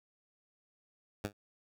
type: tone with exponential decay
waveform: 10% pulse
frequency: 102.4 Hz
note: G#2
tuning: 24 cents flat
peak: -23 dBFS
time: 1.24-1.33 s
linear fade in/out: 5 ms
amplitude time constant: 19 ms
effects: none